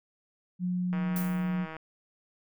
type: tone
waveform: sine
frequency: 180.1 Hz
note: F#3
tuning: 46 cents flat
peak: -27 dBFS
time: 0.59-1.67 s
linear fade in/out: 50 ms
type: click train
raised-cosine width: 0.5 ms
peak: -26 dBFS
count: 134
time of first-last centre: 0.93-1.766 s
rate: 159 Hz
type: noise with exponential decay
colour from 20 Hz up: violet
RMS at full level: -36 dBFS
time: 1.16-1.57 s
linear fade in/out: 2 ms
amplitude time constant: 87 ms
effects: none